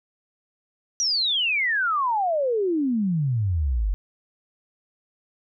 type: exponential sweep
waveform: sine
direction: down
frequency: 5920 to 44.82 Hz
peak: -20 dBFS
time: 1-3.94 s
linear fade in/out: 0 ms
effects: none